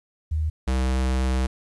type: tone pair in turn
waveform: sine / square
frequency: 77.9 / 64.58 Hz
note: D#2 / C2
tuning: +3 / -22 cents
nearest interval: minor third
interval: 325 cents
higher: first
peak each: -21 dBFS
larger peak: neither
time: 0.31-0.5 / 0.67-1.47 s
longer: second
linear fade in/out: 10 ms
effects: resampled to 24000 Hz + 10-bit